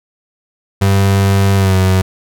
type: tone with pitch glide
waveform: 35% pulse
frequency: 98 to 94.01 Hz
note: G2 to F#2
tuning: 0 to +28 cents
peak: -7 dBFS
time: 0.81-2.02 s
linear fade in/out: 10 ms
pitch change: -72 cents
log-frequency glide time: 1.56-1.75 s
effects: none